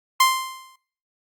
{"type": "tone with exponential decay", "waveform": "sawtooth", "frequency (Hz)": 1046.5, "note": "C6", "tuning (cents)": 0, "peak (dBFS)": -8, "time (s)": [0.2, 0.76], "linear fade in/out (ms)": 5, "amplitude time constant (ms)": 120, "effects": ["noise-tail reverb RT60 0.5 s tail -19 dB re dry", "Opus 48 kbps"]}